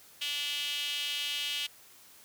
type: tone with high-pass filter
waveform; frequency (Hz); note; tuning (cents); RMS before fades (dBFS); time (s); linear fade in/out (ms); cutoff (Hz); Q
sawtooth; 290.3; D4; -20; -34; 0.21-1.67; 10; 3000; 5.3
effects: white hiss -56 dBFS RMS until 2.24 s + high-pass 60 Hz 12 dB/octave